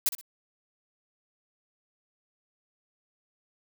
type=noise with echo; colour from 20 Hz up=blue; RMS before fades=-24 dBFS; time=0.06-0.09 s; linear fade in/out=2 ms; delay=61 ms; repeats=2; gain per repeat=-11 dB; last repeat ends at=0.212 s; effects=none